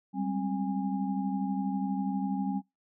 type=tone cluster; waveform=sine; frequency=193.8 / 206.1 / 266.2 / 819 Hz; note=G3 / G#3 / C4 / G#5; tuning=-20 / -13 / +30 / -24 cents; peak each=-31 / -39 / -33 / -38 dBFS; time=0.13-2.62 s; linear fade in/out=50 ms; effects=noise-tail reverb RT60 0.2 s tail -24 dB re dry